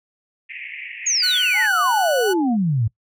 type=band-pass noise; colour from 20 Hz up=pink; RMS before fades=-34 dBFS; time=0.49-1.67 s; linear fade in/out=10 ms; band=1900 to 2700 Hz; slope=96 dB/octave
type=exponential sweep; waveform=sine; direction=down; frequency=6860 to 102.5 Hz; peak=-16 dBFS; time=1.06-2.88 s; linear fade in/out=10 ms
type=tone; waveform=sawtooth; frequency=1480 Hz; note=F#6; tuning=in tune; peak=-19 dBFS; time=1.22-2.34 s; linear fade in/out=20 ms
type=tone with vibrato; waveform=sine; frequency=784 Hz; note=G5; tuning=in tune; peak=-26 dBFS; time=1.53-2.57 s; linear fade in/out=50 ms; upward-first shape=sine; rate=2.7 Hz; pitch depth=180 cents each way
effects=noise-tail reverb RT60 0.1 s tail -22 dB re dry